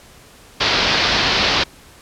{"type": "low-pass noise", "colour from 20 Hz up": "white", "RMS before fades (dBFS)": -17, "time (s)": [0.6, 1.64], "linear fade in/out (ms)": 10, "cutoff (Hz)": 5000, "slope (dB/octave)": 48, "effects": ["pink hiss -45 dBFS RMS until 2.01 s", "low-pass 12000 Hz 12 dB/octave"]}